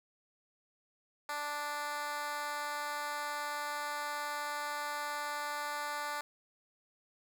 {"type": "tone with high-pass filter", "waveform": "10% pulse", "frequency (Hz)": 293.7, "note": "D4", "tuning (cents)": 0, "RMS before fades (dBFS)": -38, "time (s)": [1.29, 6.21], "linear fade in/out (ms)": 2, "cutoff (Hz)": 870, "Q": 1.3, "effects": []}